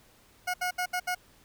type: tone bursts at uneven times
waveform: 20% pulse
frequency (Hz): 724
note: F#5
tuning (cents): -38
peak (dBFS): -23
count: 5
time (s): 0.47-0.54 / 0.61-0.71 / 0.78-0.86 / 0.93-1 / 1.07-1.15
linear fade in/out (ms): 10
effects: pink hiss -60 dBFS RMS until 1.44 s